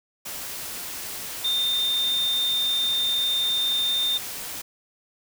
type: tone in noise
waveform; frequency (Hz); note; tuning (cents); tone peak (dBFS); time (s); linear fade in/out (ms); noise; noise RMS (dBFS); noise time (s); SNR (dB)
sine; 3621; A7; +49; -21; 1.44-4.18; 10; white; -34; 0.25-4.62; +10
effects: none